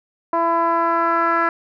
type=tone with low-pass filter sweep; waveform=10% pulse; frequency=335 Hz; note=E4; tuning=28 cents sharp; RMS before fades=-18 dBFS; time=0.33-1.49 s; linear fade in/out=2 ms; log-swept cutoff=930 to 1500 Hz; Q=3.1; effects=none